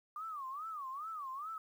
sine tone with vibrato, 1174.7 Hz, D6, in tune, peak -40 dBFS, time 0.16-1.58 s, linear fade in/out 2 ms, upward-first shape sine, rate 2.4 Hz, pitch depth 210 cents each way, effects 11-bit

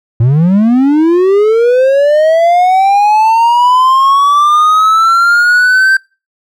triangle linear sweep, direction up, 110 to 1568 Hz, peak -3 dBFS, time 0.2-5.97 s, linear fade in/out 5 ms, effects noise-tail reverb RT60 0.3 s tail -24 dB re dry

